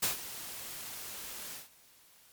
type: noise with ADSR envelope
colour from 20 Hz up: white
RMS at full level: -28 dBFS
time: 0.02-1.69 s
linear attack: 13 ms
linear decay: 130 ms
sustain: -15 dB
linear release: 150 ms
effects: white hiss -61 dBFS RMS until 2.32 s + MP3 96 kbps